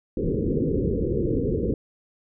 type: low-pass noise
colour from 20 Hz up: white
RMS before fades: -24 dBFS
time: 0.17-1.74 s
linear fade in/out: 2 ms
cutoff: 500 Hz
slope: 96 dB/octave
effects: none